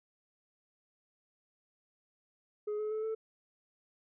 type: tone with pitch steps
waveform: sine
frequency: 420 / 427.1 / 434.3 / 441.6 Hz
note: G#4 / G#4 / A4 / A4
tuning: +19 / +48 / -23 / +6 cents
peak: -30 dBFS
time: 2.67-3.15 s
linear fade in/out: 10 ms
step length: 120 ms
effects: tanh soft clip ceiling -32 dBFS